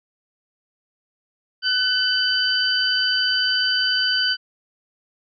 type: tone cluster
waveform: sine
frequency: 1504 / 3021 / 4651 Hz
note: F#6 / F#7 / D8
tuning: +28 / +35 / -18 cents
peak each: -22 dBFS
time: 1.62-4.37 s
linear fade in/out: 50 ms
effects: none